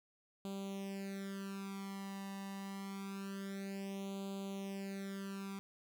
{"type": "tone with flanger", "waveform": "sawtooth", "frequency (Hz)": 196, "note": "G3", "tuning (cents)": 0, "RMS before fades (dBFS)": -44, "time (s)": [0.45, 5.59], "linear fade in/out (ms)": 0, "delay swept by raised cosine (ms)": [0.27, 1.06], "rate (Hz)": 0.26, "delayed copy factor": 0.9, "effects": []}